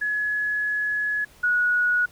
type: tone pair in turn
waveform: sine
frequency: 1694 / 1459.5 Hz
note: G#6 / F#6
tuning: +34 / -24 cents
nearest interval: minor third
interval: 258 cents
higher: first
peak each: -22 / -18 dBFS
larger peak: second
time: 0.01-1.25 / 1.43-2.06 s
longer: first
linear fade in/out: 10 ms
effects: pink hiss -53 dBFS RMS until 2.11 s